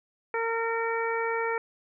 harmonic tone, 457.4 Hz, A#4, 33 cents flat, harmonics 1 / 2 / 3 / 4 / 5, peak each -29 / -32 / -34 / -35 / -36 dBFS, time 0.34-1.58 s, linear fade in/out 2 ms, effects none

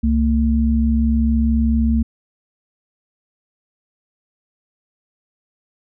sine tone pair together, 67.4 / 226.7 Hz, C#2 / A#3, -48 / -48 cents, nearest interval octave + major sixth, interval 2100 cents, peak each -16 dBFS, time 0.03-2.03 s, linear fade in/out 10 ms, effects none

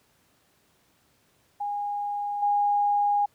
sine tone with level steps, 819 Hz, G#5, 24 cents flat, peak -27 / -20 dBFS, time 1.6-3.26 s, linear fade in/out 10 ms, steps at 2.42 s, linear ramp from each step 10 ms, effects pink hiss -65 dBFS RMS until 3.34 s + high-pass 80 Hz 12 dB/octave

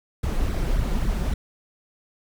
brown noise with flanger, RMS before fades -23 dBFS, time 0.23-1.34 s, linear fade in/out 5 ms, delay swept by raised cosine 0.51 to 5.91 ms, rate 3.6 Hz, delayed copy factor +1, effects none

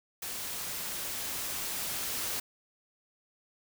white noise with level ramp, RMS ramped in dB -38 to -34 dBFS, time 0.22-2.4 s, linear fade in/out 5 ms, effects none

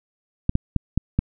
clicks, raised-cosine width 5 ms, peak -6 dBFS, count 5, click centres 0.494 / 0.554 / 0.763 / 0.976 / 1.19 s, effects none

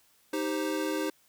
square chord, C minor, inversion first, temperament equal, 311.1 / 392 / 523.3 Hz, Eb4 / G4 / C5, 0 / 0 / 0 cents, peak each -32 / -35 / -36 dBFS, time 0.33-1.1 s, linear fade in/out 5 ms, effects white hiss -65 dBFS RMS until 1.28 s

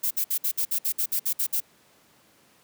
violet noise bursts, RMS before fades -25 dBFS, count 12, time 0.03-1.604 s, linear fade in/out 10 ms, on 78 ms, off 58 ms, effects pink hiss -59 dBFS RMS until 2.63 s + high-pass 150 Hz 12 dB/octave

